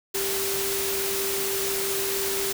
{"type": "tone in noise", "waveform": "sine", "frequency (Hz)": 392, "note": "G4", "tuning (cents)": 0, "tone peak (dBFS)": -29, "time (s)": [0.14, 2.53], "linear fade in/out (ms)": 10, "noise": "white", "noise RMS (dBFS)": -28, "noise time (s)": [0.14, 2.53], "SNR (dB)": -4, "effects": []}